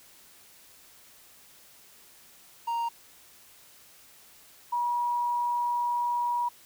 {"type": "tone pair in turn", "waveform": ["triangle", "sine"], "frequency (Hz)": [932.3, 961.8], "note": ["A#5", "B5"], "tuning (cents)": [0, -46], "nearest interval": "minor second", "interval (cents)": 54, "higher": "second", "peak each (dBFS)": -25, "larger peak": "neither", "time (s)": [[2.67, 2.89], [4.72, 6.49]], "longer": "second", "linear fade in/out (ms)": 10, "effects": ["white hiss -55 dBFS RMS until 6.65 s"]}